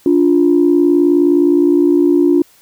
sine tone pair together, 290 / 349.5 Hz, D4 / F4, -22 / +1 cents, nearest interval minor third, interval 323 cents, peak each -10 dBFS, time 0.06-2.42 s, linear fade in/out 2 ms, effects tanh soft clip ceiling -1 dBFS + white hiss -49 dBFS RMS until 2.61 s

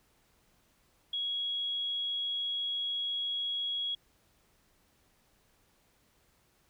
sine tone, 3322 Hz, G#7, in tune, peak -31 dBFS, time 1.13-3.95 s, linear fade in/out 5 ms, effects pink hiss -69 dBFS RMS until 6.69 s

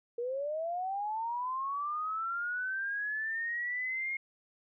sine linear sweep, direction up, 465.2 to 2154 Hz, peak -32 dBFS, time 0.18-4.17 s, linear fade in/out 5 ms, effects none

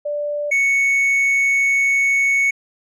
sine / triangle tone pair in turn, 587.3 / 2217 Hz, D5 / C#7, 0 / 0 cents, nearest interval octave + major seventh, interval 2300 cents, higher second, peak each -20 / -12 dBFS, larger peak second, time 0.05-0.51 / 0.51-2.51 s, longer second, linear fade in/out 10 ms, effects resampled to 24000 Hz

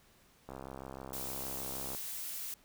click train, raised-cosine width 1 ms, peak -30 dBFS, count 98, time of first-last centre 0.49-1.949 s, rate 66.5 Hz
blue noise, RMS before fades -41 dBFS, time 1.13-2.54 s, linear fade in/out 2 ms
effects pink hiss -65 dBFS RMS until 2.64 s

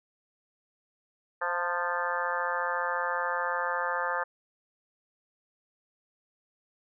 harmonic tone with a mistuned harmonic, 174.61 Hz, F3, in tune, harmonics 3 / 4 / 5 / 6 / 7 / 8 / 9 / 10, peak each -35 / -40 / -34 / -37 / -34 / -39 / -35 / -36 dBFS, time 1.41-4.24 s, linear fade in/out 10 ms, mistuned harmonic 5, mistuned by +28 cents, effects none

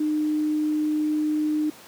sine tone, 304.4 Hz, D#4, 38 cents flat, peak -20 dBFS, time 0-1.7 s, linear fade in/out 5 ms, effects pink hiss -46 dBFS RMS until 1.87 s + high-pass 200 Hz 12 dB/octave

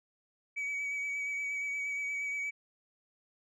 sine tone with vibrato, 2273 Hz, C#7, 43 cents sharp, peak -30 dBFS, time 0.56-2.51 s, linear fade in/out 20 ms, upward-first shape triangle, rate 8.5 Hz, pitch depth 25 cents each way, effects tanh soft clip ceiling -32 dBFS

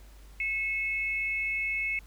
sine tone pair together, 2185 / 2598 Hz, C#7 / E7, -26 / -26 cents, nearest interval minor third, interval 300 cents, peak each -29 / -33 dBFS, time 0.4-1.99 s, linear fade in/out 2 ms, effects added 50 Hz sine -48 dBFS peak until 2.06 s + pink hiss -59 dBFS RMS until 2.06 s

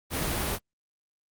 pink noise, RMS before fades -29 dBFS, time 0.1-0.59 s, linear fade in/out 50 ms, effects Opus 32 kbps

